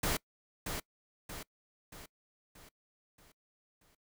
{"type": "noise with echo", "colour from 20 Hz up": "pink", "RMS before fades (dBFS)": -32, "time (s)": [0.03, 0.17], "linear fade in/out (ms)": 5, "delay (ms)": 630, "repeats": 6, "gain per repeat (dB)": -6, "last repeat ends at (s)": 3.95, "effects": ["noise-tail reverb RT60 0.1 s tail -23 dB re dry"]}